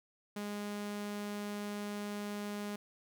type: tone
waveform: sawtooth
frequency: 206.1 Hz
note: G#3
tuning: 13 cents flat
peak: -34 dBFS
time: 0.36-2.76 s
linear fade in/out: 5 ms
effects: none